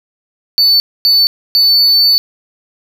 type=tone bursts at uneven times; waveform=triangle; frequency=4498 Hz; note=C#8; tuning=24 cents sharp; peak=-5 dBFS; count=3; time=0.58-0.8 / 1.05-1.27 / 1.55-2.18 s; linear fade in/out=0 ms; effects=none